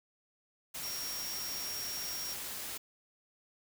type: tone in noise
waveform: sine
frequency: 5588 Hz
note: F8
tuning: in tune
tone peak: -39 dBFS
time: 0.83-2.34 s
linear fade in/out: 10 ms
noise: white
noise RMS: -41 dBFS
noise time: 0.74-2.78 s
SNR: -1 dB
effects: none